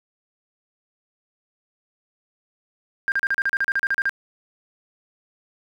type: tone bursts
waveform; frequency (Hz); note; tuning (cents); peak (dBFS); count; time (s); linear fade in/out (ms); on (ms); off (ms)
sine; 1600; G6; +35; -17; 14; 3.08-4.094; 0; 39; 36
effects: tanh soft clip ceiling -13 dBFS + 9-bit